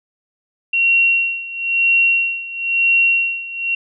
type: tone with tremolo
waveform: sine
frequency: 2740 Hz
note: F7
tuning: 34 cents flat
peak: -10 dBFS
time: 0.73-3.75 s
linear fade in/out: 5 ms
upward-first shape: sine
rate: 1 Hz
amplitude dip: 85%
effects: none